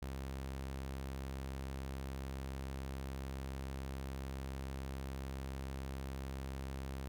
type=tone; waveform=sawtooth; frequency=67 Hz; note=C2; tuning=42 cents sharp; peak=-37 dBFS; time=0.02-7.08 s; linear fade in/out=0 ms; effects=none